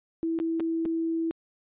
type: tone with dropouts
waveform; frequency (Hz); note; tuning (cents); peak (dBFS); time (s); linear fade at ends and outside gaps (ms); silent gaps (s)
sine; 328.1; E4; -8; -25; 0.23-1.31; 0; 0.389-0.4 / 0.598-0.604 / 0.853-0.858
effects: resampled to 8000 Hz